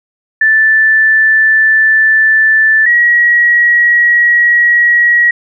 sine tone pair in turn, 1760 / 1908.3 Hz, A6 / A#6, 0 / +40 cents, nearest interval minor second, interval 140 cents, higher second, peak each -5 dBFS, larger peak neither, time 0.41-2.86 / 2.86-5.31 s, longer neither, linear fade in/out 5 ms, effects none

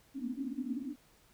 white band-pass noise, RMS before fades -38 dBFS, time 0.14-0.96 s, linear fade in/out 50 ms, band 240 to 280 Hz, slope 96 dB/octave, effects pink hiss -65 dBFS RMS until 1.33 s

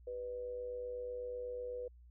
sine tone with amplitude modulation, 493.9 Hz, B4, in tune, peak -37 dBFS, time 0.07-1.88 s, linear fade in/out 5 ms, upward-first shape sine, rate 108 Hz, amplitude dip 50%, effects added 60 Hz sine -56 dBFS peak until 2.1 s

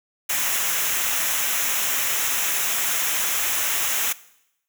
white noise with comb filter, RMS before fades -23 dBFS, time 0.29-4.13 s, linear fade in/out 10 ms, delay 0.22 ms, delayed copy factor -0.65, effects noise-tail reverb RT60 0.8 s tail -19 dB re dry

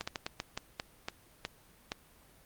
slowing click train, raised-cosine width 0.2 ms, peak -17 dBFS, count 10, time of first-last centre 0.01-1.919 s, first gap 65 ms, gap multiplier 1.28, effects pink hiss -61 dBFS RMS until 2.45 s + Opus 32 kbps

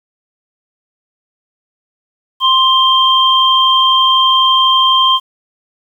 sine tone pair together, 1046.5 / 3166 Hz, C6 / G7, 0 / +17 cents, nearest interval octave + perfect fifth, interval 1917 cents, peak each -10 dBFS, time 2.4-5.2 s, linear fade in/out 50 ms, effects 7-bit

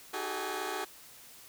15% pulse tone cluster, 310.1 / 375.7 / 402.5 / 431.1 / 821 Hz, D#4 / F#4 / G4 / A4 / G#5, -6 / +26 / +46 / -35 / -20 cents, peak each -38 / -31 / -38 / -33 / -36 dBFS, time 0.13-0.85 s, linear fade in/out 10 ms, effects white hiss -53 dBFS RMS until 1.48 s

